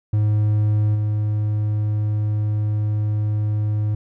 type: tone with level steps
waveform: triangle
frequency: 105.8 Hz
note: G#2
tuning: 33 cents sharp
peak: -13 / -16 dBFS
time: 0.13-3.95 s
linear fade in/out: 5 ms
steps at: 0.94 s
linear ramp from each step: 20 ms
effects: none